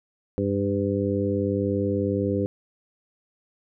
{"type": "harmonic tone with a mistuned harmonic", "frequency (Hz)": 100, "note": "G2", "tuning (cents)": 35, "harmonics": [1, 2, 3, 4, 5], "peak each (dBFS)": [-28, -28, -28, -28, -28], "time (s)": [0.38, 2.46], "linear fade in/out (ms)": 0, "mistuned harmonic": 1, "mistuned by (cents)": -29, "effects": []}